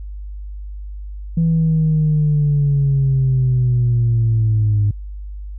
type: linear sweep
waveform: sine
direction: down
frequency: 166 to 102.1 Hz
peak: -11 dBFS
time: 1.37-4.91 s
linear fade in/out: 5 ms
effects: tanh soft clip ceiling -9 dBFS + added 50 Hz sine -27 dBFS peak until 5.58 s